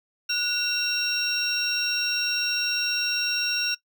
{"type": "tone cluster", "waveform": "triangle", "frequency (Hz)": [1465, 2727, 3870, 5560], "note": ["F#6", "F7", "B7", "F8"], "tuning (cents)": [-18, -42, -36, -9], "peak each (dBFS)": [-31, -26, -32, -25], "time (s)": [0.29, 3.75], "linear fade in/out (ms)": 10, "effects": ["noise-tail reverb RT60 0.1 s tail -18 dB re dry"]}